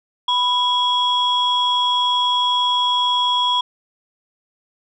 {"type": "tone pair together", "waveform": "sine", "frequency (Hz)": [987.8, 3326], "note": ["B5", "G#7"], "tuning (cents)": [0, 2], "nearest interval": "octave + major sixth", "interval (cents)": 2102, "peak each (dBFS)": -17, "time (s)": [0.28, 3.61], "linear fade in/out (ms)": 5, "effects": ["tanh soft clip ceiling -9 dBFS"]}